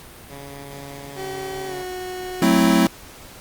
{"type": "tone", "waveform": "10% pulse", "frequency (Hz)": 140, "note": "C#3", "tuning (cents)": 18, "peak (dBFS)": -27, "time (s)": [0.28, 1.86], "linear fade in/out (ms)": 50}
{"type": "tone with pitch glide", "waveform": "30% pulse", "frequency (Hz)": [382.2, 366.8], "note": ["G4", "F#4"], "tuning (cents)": [-44, -15], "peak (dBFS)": -26, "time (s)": [1.15, 2.48], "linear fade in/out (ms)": 50, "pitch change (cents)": -71, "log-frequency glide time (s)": [1.67, 1.74]}
{"type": "chord", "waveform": "square", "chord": "F# half-diminished seventh", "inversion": "none", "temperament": "equal", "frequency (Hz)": [185, 220, 261.6, 329.6], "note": ["F#3", "A3", "C4", "E4"], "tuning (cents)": [0, 0, 0, 0], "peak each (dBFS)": -20, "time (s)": [2.42, 2.87], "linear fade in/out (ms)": 2}
{"effects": ["pink hiss -42 dBFS RMS until 3.4 s", "Opus 48 kbps"]}